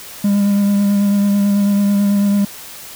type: tone with vibrato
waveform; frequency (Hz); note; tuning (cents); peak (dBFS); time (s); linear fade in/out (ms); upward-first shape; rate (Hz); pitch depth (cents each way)
triangle; 201.8; G#3; -49; -9; 0.24-2.45; 5; sine; 9.1; 18
effects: white hiss -34 dBFS RMS until 2.95 s